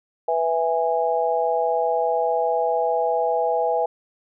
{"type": "chord", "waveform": "sine", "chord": "E major", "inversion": "second", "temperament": "just", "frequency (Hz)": [494.4, 659.3, 824.1], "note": ["B4", "E5", "G#5"], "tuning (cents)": [2, 0, -14], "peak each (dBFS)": -23, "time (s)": [0.28, 3.86], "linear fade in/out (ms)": 5, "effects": []}